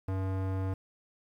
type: tone with low-pass filter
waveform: square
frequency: 95.1 Hz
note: F#2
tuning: 48 cents sharp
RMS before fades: -32 dBFS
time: 0.08-0.74 s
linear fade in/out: 5 ms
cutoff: 1200 Hz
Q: 0.74
effects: 10-bit